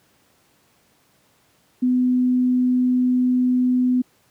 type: tone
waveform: sine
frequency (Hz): 251.1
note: B3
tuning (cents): +29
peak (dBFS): -15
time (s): 1.82-4.02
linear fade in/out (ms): 10
effects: pink hiss -60 dBFS RMS until 4.3 s + high-pass 100 Hz 12 dB/octave